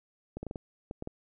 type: clicks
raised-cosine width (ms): 2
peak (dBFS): -24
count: 8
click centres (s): 0.37 / 0.43 / 0.467 / 0.511 / 0.558 / 0.911 / 1.024 / 1.074
effects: none